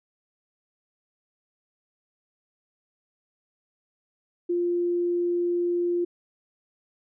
sine tone, 349.2 Hz, F4, in tune, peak -22 dBFS, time 4.49-6.05 s, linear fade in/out 10 ms, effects none

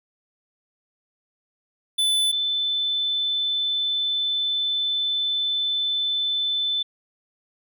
square / sine tone pair in turn, 3500 / 3520 Hz, A7 / A7, -10 / 0 cents, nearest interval unison, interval 10 cents, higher second, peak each -19 / -21 dBFS, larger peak first, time 1.98-2.32 / 2.32-6.83 s, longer second, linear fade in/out 10 ms, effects none

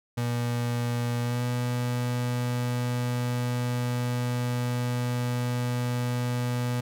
35% pulse tone with pitch glide, 120 to 122.66 Hz, B2 to B2, -49 to -11 cents, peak -24 dBFS, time 0.17-6.81 s, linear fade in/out 10 ms, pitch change +38 cents, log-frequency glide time 1.22-1.43 s, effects none

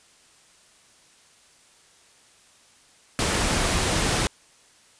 pink noise, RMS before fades -23 dBFS, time 3.19-4.27 s, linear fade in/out 0 ms, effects white hiss -56 dBFS RMS until 4.99 s + resampled to 22050 Hz

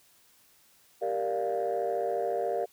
sine chord, G minor seventh, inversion none, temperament equal, 392 / 466.2 / 587.3 / 698.5 Hz, G4 / Bb4 / D5 / F5, 0 / 0 / 0 / 0 cents, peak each -33 / -31 / -32 / -31 dBFS, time 1.01-2.66 s, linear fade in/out 20 ms, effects tanh soft clip ceiling -21 dBFS + white hiss -62 dBFS RMS until 2.72 s

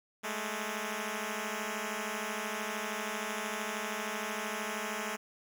5% pulse beating tone pair, 207.7 / 220.7 Hz, G#3 / A3, 0 / +5 cents, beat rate 13 Hz, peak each -26 dBFS, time 0.23-5.17 s, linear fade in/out 20 ms, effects none

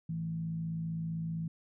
sine tone with frequency modulation, 163.9 Hz, E3, 10 cents flat, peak -33 dBFS, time 0.09-1.48 s, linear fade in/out 5 ms, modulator 55.5 Hz, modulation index 0.4, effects none

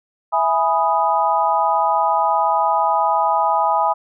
sine chord, E major seventh, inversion none, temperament equal, 659.3 / 830.6 / 987.8 / 1244.5 Hz, E5 / G#5 / B5 / D#6, 0 / 0 / 0 / 0 cents, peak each -22 / -18 / -19 / -22 dBFS, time 0.32-3.94 s, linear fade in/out 20 ms, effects none

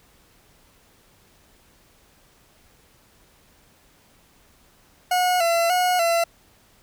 40% pulse tone with vibrato, 700 Hz, F5, 4 cents sharp, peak -17 dBFS, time 5.11-6.24 s, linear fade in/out 5 ms, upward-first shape square, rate 1.7 Hz, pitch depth 62 cents each way, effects pink hiss -57 dBFS RMS until 6.82 s

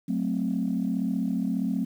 sine chord, F# diminished, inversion none, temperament equal, 185 / 220 / 261.6 Hz, F#3 / A3 / C4, 0 / 0 / 0 cents, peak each -28 dBFS, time 0.08-1.85 s, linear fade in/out 10 ms, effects tanh soft clip ceiling -17 dBFS + 9-bit

